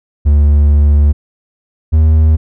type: tone pair in turn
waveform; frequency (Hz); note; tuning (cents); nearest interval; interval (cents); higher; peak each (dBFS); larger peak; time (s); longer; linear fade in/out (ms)
triangle; 73 / 78.38; D2 / D#2; -10 / +13; minor second; 123; second; -3; neither; 0.25-1.13 / 1.92-2.37; first; 20
effects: none